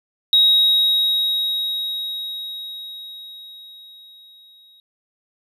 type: tone with exponential decay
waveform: triangle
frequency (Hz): 3795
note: A#7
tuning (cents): +30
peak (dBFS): -7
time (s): 0.33-4.8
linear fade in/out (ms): 1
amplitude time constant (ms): 970
effects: tanh soft clip ceiling -7 dBFS + resampled to 32000 Hz